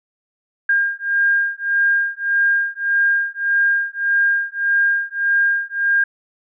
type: beating tone pair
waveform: sine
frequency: 1609 / 1610.7 Hz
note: G6 / G6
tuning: +45 / +47 cents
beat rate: 1.7 Hz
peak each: -18 dBFS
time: 0.69-6.04 s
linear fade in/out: 5 ms
effects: none